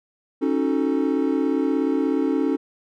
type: chord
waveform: triangle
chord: D# half-diminished seventh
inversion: third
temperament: equal with one note detuned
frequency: 274.2 / 311.1 / 370 / 440 Hz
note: C#4 / D#4 / F#4 / A4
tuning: -19 / 0 / 0 / 0 cents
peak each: -20 / -22 / -26 / -25 dBFS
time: 0.41-2.57 s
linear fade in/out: 20 ms
effects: none